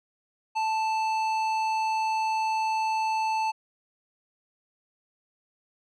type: tone with tanh clipping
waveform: sine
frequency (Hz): 880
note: A5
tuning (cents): 0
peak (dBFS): -26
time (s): 0.55-3.52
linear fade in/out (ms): 20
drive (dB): 13
effects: none